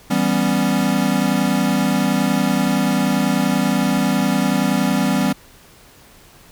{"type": "chord", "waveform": "square", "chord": "C# half-diminished seventh", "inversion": "first", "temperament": "equal", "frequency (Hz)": [164.81, 196, 246.9, 277.2], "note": ["E3", "G3", "B3", "C#4"], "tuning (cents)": [0, 0, 0, 0], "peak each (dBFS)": [-25, -20, -21, -23], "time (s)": [0.1, 5.33], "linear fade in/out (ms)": 10, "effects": ["pink hiss -47 dBFS RMS until 6.51 s"]}